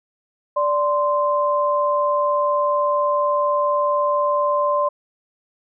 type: tone pair together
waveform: sine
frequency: 585.2 / 1041 Hz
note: D5 / C6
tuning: -6 / -9 cents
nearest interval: minor seventh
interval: 997 cents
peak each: -19 dBFS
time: 0.56-4.89 s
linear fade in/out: 10 ms
effects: none